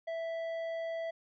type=tone with tanh clipping; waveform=triangle; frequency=659.3 Hz; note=E5; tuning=in tune; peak=-36 dBFS; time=0.07-1.11 s; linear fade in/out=10 ms; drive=13 dB; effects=none